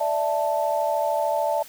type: chord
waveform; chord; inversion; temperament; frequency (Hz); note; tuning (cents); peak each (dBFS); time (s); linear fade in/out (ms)
sine; D suspended second; none; just; 587.3 / 660.7 / 881; D5 / E5 / A5; 0 / +4 / +2; -25; 0-1.63; 10
effects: white hiss -45 dBFS RMS until 1.68 s